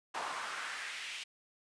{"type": "noise with high-pass filter sweep", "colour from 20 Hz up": "brown", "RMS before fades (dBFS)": -41, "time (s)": [0.14, 1.24], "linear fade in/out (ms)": 10, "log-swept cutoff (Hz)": [870, 2900], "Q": 2.1, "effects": ["resampled to 22050 Hz"]}